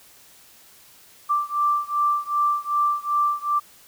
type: beating tone pair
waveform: sine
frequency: 1174.7 / 1177.3 Hz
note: D6 / D6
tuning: 0 / +4 cents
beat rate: 2.6 Hz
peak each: -22 / -23 dBFS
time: 1.29-3.6 s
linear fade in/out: 20 ms
effects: white hiss -51 dBFS RMS until 3.87 s